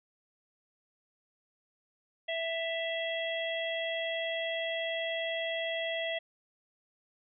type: harmonic tone with a mistuned harmonic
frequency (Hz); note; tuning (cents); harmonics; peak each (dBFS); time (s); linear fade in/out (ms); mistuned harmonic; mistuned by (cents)
659.3; E5; 0; 1 / 3 / 4 / 5; -34 / -37 / -42 / -38; 2.28-6.19; 10; 4; +26
effects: none